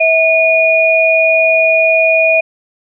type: tone pair together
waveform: sine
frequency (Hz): 649 / 2450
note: E5 / D#7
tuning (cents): -27 / -27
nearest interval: octave + major seventh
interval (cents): 2300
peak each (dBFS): -10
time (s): 0-2.41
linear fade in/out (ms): 10
effects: none